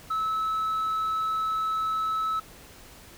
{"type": "tone", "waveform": "sine", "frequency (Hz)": 1300, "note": "E6", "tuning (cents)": -24, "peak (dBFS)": -22, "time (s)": [0.1, 2.4], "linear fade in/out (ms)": 10, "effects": ["tanh soft clip ceiling -24 dBFS", "pink hiss -49 dBFS RMS until 3.17 s"]}